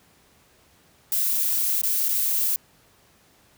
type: noise with dropouts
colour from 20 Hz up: violet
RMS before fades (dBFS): -23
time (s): 1.12-2.56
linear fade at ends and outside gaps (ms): 1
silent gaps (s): 1.815-1.834 / 2.085-2.09
effects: pink hiss -58 dBFS RMS until 3.57 s + high-pass 60 Hz 12 dB/octave